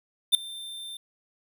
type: tone with ADSR envelope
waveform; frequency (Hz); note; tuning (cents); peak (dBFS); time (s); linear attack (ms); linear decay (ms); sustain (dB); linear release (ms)
square; 3582; A7; +30; -13; 0.32-0.97; 27; 4; -24; 4
effects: none